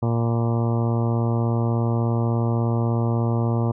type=harmonic tone with a mistuned harmonic; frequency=116.54 Hz; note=A#2; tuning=in tune; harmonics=1 / 2 / 3 / 4 / 5 / 6 / 7 / 8 / 9 / 10; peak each=-20 / -26 / -30 / -32 / -34 / -36 / -37 / -38 / -39 / -40 dBFS; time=0.02-3.72 s; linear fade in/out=10 ms; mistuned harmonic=9; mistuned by=-40 cents; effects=none